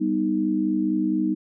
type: chord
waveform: sine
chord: G augmented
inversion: none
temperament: equal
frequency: 196 / 246.9 / 311.1 Hz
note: G3 / B3 / D#4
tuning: 0 / 0 / 0 cents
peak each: -26 / -27 / -22 dBFS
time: 0-1.35 s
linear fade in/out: 20 ms
effects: none